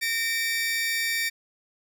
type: tone pair together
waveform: sawtooth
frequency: 1835 / 2314 Hz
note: A#6 / D7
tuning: -28 / -26 cents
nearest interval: major third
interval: 402 cents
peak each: -24 dBFS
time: 0.01-1.3 s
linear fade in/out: 20 ms
effects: none